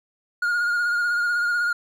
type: tone with vibrato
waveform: triangle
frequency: 1427 Hz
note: F6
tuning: 37 cents sharp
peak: -18 dBFS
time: 0.42-1.73 s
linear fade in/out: 5 ms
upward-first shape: sine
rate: 16 Hz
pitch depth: 30 cents each way
effects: none